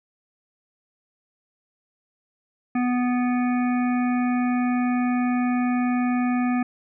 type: harmonic tone with a mistuned harmonic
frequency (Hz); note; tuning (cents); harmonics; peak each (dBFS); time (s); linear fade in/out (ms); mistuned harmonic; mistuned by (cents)
247.2; B3; +2; 1 / 3 / 5 / 7 / 9 / 10; -20 / -30 / -34 / -37 / -39 / -40; 2.75-6.63; 5; 10; -16
effects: none